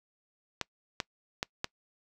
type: clicks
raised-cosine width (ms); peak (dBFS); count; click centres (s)
0.2; -13; 4; 0.613 / 1.002 / 1.429 / 1.644
effects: noise-tail reverb RT60 0.1 s tail -25 dB re dry